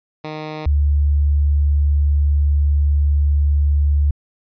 10% pulse / sine tone pair in turn, 154.4 / 72.49 Hz, D#3 / D2, -13 / -22 cents, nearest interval octave + minor second, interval 1309 cents, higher first, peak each -18 / -12 dBFS, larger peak second, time 0.24-0.66 / 0.66-4.11 s, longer second, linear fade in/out 5 ms, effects resampled to 11025 Hz

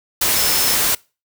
sine tone in noise, 5274 Hz, E8, in tune, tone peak -23 dBFS, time 0.36-0.75 s, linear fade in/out 5 ms, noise white, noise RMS -17 dBFS, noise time 0.21-0.95 s, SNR -9 dB, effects noise-tail reverb RT60 0.3 s tail -24 dB re dry

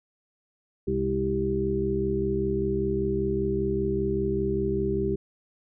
harmonic tone with a mistuned harmonic, 65.1 Hz, C2, 8 cents flat, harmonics 1 / 2 / 3 / 5 / 6, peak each -33 / -33 / -31 / -32 / -26 dBFS, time 0.87-5.16 s, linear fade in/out 10 ms, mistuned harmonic 3, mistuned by +64 cents, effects none

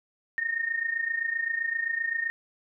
sine tone with amplitude modulation, 1838 Hz, A#6, 25 cents flat, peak -23 dBFS, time 0.38-2.3 s, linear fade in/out 0 ms, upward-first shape sine, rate 27.7 Hz, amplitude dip 75%, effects none

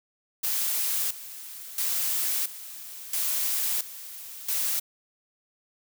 blue noise with tremolo, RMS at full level -27 dBFS, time 0.43-4.8 s, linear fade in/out 10 ms, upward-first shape square, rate 0.74 Hz, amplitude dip 80%, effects none

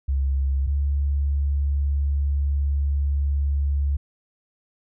sine tone pair in turn, 68 / 70.68 Hz, C#2 / C#2, -33 / +34 cents, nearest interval minor second, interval 67 cents, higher second, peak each -19 / -19 dBFS, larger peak neither, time 0.08-0.67 / 0.67-3.97 s, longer second, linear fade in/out 10 ms, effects none

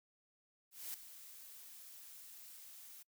blue noise with ADSR envelope, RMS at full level -43 dBFS, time 0.71-3.03 s, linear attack 230 ms, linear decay 4 ms, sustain -12 dB, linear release 10 ms, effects noise-tail reverb RT60 0.1 s tail -26 dB re dry

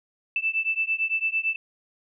sine beating tone pair, 2641 / 2649.9 Hz, E7 / E7, +3 / +8 cents, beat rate 8.9 Hz, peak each -26 / -26 dBFS, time 0.36-1.56 s, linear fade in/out 2 ms, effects none

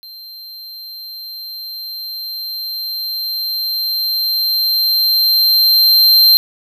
square tone with level ramp, 4146 Hz, C8, 17 cents flat, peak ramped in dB -33 to -6 dBFS, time 0.03-6.37 s, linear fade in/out 0 ms, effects none

